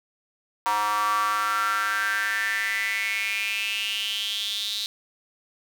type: tone with high-pass filter sweep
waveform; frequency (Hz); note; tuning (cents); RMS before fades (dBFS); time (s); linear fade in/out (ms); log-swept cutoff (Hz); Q
square; 104.8; G#2; +16; -26; 0.66-4.86; 0; 980 to 3900; 7.2
effects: none

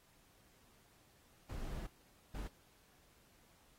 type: noise bursts at uneven times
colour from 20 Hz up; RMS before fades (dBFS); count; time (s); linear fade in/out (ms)
brown; -43; 2; 1.49-1.87 / 2.34-2.48; 10
effects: pink hiss -69 dBFS RMS until 3.78 s + AAC 48 kbps

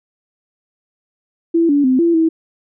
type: tone with pitch steps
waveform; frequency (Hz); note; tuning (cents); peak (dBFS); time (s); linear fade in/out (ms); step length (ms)
sine; 333.7 / 286.5 / 258.2 / 338 / 324; E4 / D4 / C4 / E4 / E4; +21 / -43 / -23 / +43 / -30; -10; 1.54-2.29; 10; 150
effects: none

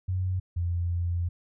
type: tone pair in turn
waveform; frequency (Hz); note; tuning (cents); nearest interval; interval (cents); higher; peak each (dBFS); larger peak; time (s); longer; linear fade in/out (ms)
sine; 92.5 / 86.71; F#2 / F2; 0 / -12; minor second; 112; first; -25 / -25; neither; 0.08-0.4 / 0.56-1.29; second; 10
effects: none

